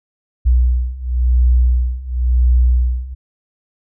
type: beating tone pair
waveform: sine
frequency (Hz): 61 / 61.95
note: B1 / B1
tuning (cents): -21 / +6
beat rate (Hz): 0.95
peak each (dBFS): -15 / -13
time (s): 0.45-3.15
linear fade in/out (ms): 20
effects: none